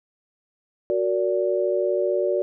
sine chord, Gb augmented, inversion none, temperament just, 370 / 462.5 / 578.1 Hz, Gb4 / Bb4 / D5, 0 / -14 / -27 cents, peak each -23 / -27 / -23 dBFS, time 0.9-2.42 s, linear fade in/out 0 ms, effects none

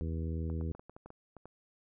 harmonic tone, 81.1 Hz, E2, 28 cents flat, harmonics 1 / 2 / 3 / 4 / 5 / 6, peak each -34 / -40 / -44 / -46 / -48 / -50 dBFS, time 0.01-0.72 s, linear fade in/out 0 ms
clicks, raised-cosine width 1 ms, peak -35 dBFS, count 10, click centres 0.5 / 0.611 / 0.75 / 0.795 / 0.896 / 0.965 / 1.06 / 1.104 / 1.367 / 1.456 s
effects none

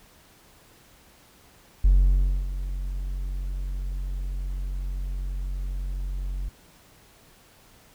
triangle tone with ADSR envelope, 46.06 Hz, F#1, 7 cents flat, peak -10 dBFS, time 1.84-6.49 s, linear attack 9 ms, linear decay 610 ms, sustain -15 dB, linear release 4 ms, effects tanh soft clip ceiling -9 dBFS + pink hiss -55 dBFS RMS until 7.94 s

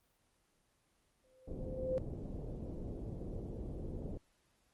sine tone with exponential growth, 517 Hz, C5, 21 cents flat, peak -30 dBFS, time 1.24-1.98 s, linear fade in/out 0 ms, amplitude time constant 160 ms
pink low-pass noise, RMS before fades -43 dBFS, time 1.47-4.18 s, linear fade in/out 10 ms, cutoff 510 Hz, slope 24 dB/octave
effects pink hiss -75 dBFS RMS until 4.73 s + Opus 24 kbps

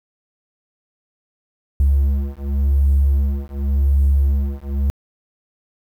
triangle beating tone pair, 69 / 69.89 Hz, C#2 / C#2, -7 / +15 cents, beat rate 0.89 Hz, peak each -14 dBFS, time 1.8-4.9 s, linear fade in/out 0 ms, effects tanh soft clip ceiling -7 dBFS + 8-bit

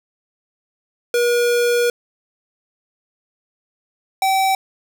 square tone pair in turn, 480 / 769.5 Hz, B4 / G5, -49 / -32 cents, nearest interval minor sixth, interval 817 cents, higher second, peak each -15 dBFS, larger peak neither, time 1.14-1.9 / 4.22-4.55 s, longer first, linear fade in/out 2 ms, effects none

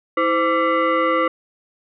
sine tone with frequency modulation, 325.1 Hz, E4, 24 cents flat, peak -15 dBFS, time 0.17-1.28 s, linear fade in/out 5 ms, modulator 841 Hz, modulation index 1.7, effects none

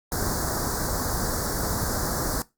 pink band-stop noise, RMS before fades -27 dBFS, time 0.12-2.42 s, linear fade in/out 0 ms, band 1700 to 4500 Hz, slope 48 dB/octave, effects noise-tail reverb RT60 0.2 s tail -19 dB re dry + Opus 48 kbps

